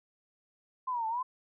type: linear two-way sweep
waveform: sine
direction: down then up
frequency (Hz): 1046.5 to 871 to 1041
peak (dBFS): -30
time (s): 0.87-1.23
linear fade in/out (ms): 10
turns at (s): 1.07
effects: none